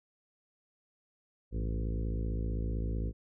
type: harmonic tone with a mistuned harmonic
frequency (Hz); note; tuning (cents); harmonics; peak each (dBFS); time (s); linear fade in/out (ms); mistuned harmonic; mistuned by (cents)
55.6; A1; +19; 1 / 2 / 3 / 4 / 5 / 6 / 7 / 8 / 9; -32 / -38 / -42 / -44 / -46 / -48 / -49 / -50 / -51; 1.51-3.13; 50; 2; -87
effects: none

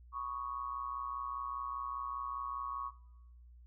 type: tone with amplitude modulation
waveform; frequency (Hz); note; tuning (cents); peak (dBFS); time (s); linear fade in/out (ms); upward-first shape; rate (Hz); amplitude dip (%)
sine; 1113; C#6; +7; -33; 0.12-2.92; 50; sine; 125; 70
effects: noise-tail reverb RT60 0.9 s tail -19 dB re dry + added 60 Hz sine -54 dBFS peak until 3.66 s

